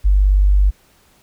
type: tone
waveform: sine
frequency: 49 Hz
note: G1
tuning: in tune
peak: -9 dBFS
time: 0.04-0.71 s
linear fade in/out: 20 ms
effects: pink hiss -54 dBFS RMS until 1.22 s